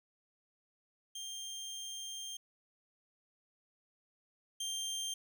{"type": "tone pair in turn", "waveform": "25% pulse", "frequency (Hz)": [3183, 3171], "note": ["G7", "G7"], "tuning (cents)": [26, 19], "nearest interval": "unison", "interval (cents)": 7, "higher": "first", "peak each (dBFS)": [-38, -33], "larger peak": "second", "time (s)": [[1.15, 2.37], [4.6, 5.14]], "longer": "first", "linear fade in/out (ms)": 5, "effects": []}